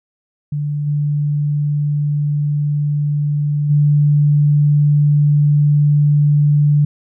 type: tone with level steps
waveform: sine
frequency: 146.83 Hz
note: D3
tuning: in tune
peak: -17 / -14 / -9 dBFS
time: 0.52-6.85 s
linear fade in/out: 5 ms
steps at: 0.86 / 3.69 s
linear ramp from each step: 20 ms
effects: none